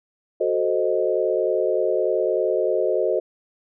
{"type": "chord", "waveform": "sine", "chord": "F# diminished seventh", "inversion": "none", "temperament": "equal", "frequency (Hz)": [370, 440, 523.3, 622.3], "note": ["F#4", "A4", "C5", "Eb5"], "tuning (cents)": [0, 0, 0, 0], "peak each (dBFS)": -24, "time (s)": [0.4, 3.2], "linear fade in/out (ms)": 10, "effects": []}